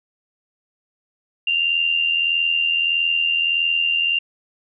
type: tone with amplitude modulation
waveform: sine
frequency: 2787 Hz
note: F7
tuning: 4 cents flat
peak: -14 dBFS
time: 1.47-4.19 s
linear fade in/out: 5 ms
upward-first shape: sine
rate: 81.6 Hz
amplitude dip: 55%
effects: none